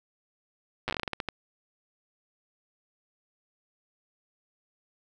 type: slowing click train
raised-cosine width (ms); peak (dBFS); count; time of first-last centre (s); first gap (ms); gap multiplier
0.3; -14; 13; 0.88-1.287; 8; 1.24
effects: none